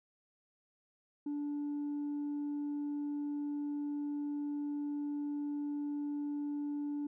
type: tone with tanh clipping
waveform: triangle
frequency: 291 Hz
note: D4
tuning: 16 cents flat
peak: -35 dBFS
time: 1.26-7.07 s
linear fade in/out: 5 ms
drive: 6 dB
effects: none